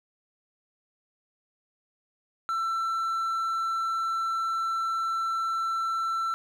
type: tone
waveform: triangle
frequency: 1339 Hz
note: E6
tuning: 27 cents sharp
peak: -24 dBFS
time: 2.49-6.34 s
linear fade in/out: 0 ms
effects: none